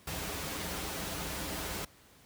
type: noise with comb filter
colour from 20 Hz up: pink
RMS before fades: -37 dBFS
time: 0.07-1.85 s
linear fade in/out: 5 ms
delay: 8.4 ms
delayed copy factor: -0.6
effects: pink hiss -60 dBFS RMS until 2.25 s + high-pass 60 Hz 12 dB/octave